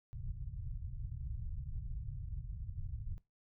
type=low-pass noise; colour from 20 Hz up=pink; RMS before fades=-42 dBFS; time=0.13-3.18 s; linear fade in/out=0 ms; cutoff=140 Hz; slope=48 dB/octave; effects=noise-tail reverb RT60 0.2 s tail -19 dB re dry